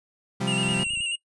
35% pulse chord, C suspended fourth, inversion none, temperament equal with one note detuned, 130.81 / 173.51 / 196 Hz, C3 / F3 / G3, 0 / -11 / 0 cents, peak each -28 / -29 / -26 dBFS, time 0.4-0.84 s, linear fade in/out 10 ms
square tone with vibrato, 2794 Hz, F7, in tune, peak -26 dBFS, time 0.47-1.16 s, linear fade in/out 10 ms, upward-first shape square, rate 9.3 Hz, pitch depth 37 cents each way
clicks, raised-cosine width 5 ms, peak -32 dBFS, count 11, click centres 0.653 / 0.689 / 0.721 / 0.765 / 0.796 / 0.834 / 0.867 / 0.906 / 0.936 / 0.974 / 1.005 s
effects noise-tail reverb RT60 0.1 s tail -19 dB re dry + resampled to 24000 Hz

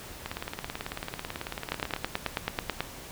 two click trains, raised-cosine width 0.3 ms, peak -17 / -11 dBFS, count 32 / 11, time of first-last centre 0.26-1.963 / 1.72-2.806 s, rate 18.2 / 9.21 Hz, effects pink hiss -44 dBFS RMS until 3.11 s

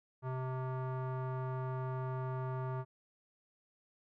square tone with low-pass filter, 129.5 Hz, C3, 17 cents flat, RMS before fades -38 dBFS, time 0.22-2.85 s, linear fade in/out 50 ms, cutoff 1100 Hz, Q 2.4, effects none

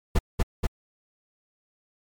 brown noise with echo, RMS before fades -17 dBFS, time 0.15-0.19 s, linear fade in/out 10 ms, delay 240 ms, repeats 2, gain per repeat -2 dB, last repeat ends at 0.67 s, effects MP3 96 kbps

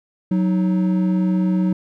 triangle tone pair together, 185 / 313.6 Hz, F#3 / D#4, 0 / +14 cents, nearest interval major sixth, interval 914 cents, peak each -14 / -22 dBFS, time 0.31-1.73 s, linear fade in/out 5 ms, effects none

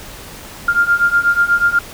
sine beating tone pair, 1396.9 / 1405.1 Hz, F6 / F6, 0 / +10 cents, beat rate 8.2 Hz, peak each -15 / -13 dBFS, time 0.68-1.79 s, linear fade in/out 5 ms, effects pink hiss -34 dBFS RMS until 1.93 s

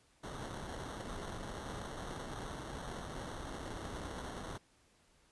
pink noise with sample-and-hold, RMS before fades -44 dBFS, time 0.23-4.58 s, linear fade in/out 10 ms, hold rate 2450 Hz, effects pink hiss -69 dBFS RMS until 5.31 s + resampled to 24000 Hz

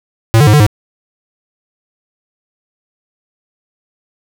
square tone with pitch steps, 113 / 148.8 / 105.8 / 148.9 / 105.1 Hz, A2 / D3 / G#2 / D3 / G#2, +47 / +23 / +33 / +24 / +21 cents, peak -5 dBFS, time 0.34-0.665 s, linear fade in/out 0 ms, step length 65 ms, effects none

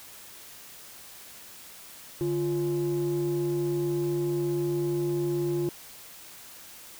sine tone pair together, 146.48 / 348.4 Hz, D3 / F4, -4 / -4 cents, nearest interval octave + minor third, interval 1500 cents, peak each -29 / -24 dBFS, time 2.21-5.69 s, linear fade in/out 0 ms, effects tanh soft clip ceiling -22 dBFS + white hiss -47 dBFS RMS until 6.99 s

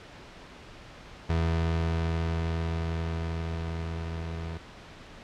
30% pulse tone with level ramp, 82.41 Hz, E2, in tune, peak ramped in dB -21 to -31 dBFS, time 1.29-4.58 s, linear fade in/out 10 ms, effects pink hiss -47 dBFS RMS until 5.23 s + low-pass 4000 Hz 12 dB/octave

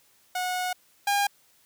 sawtooth tone pair in turn, 730 / 808.3 Hz, F#5 / G#5, -24 / -47 cents, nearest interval major second, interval 177 cents, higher second, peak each -23 / -18 dBFS, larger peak second, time 0.35-0.73 / 1.07-1.27 s, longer first, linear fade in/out 5 ms, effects white hiss -62 dBFS RMS until 1.65 s + high-pass 60 Hz 12 dB/octave

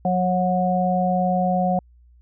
harmonic tone, 182.3 Hz, F#3, 25 cents flat, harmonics 1 / 3 / 4, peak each -21 / -25 / -21 dBFS, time 0.05-1.79 s, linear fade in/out 2 ms, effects added 60 Hz sine -49 dBFS peak until 2.21 s

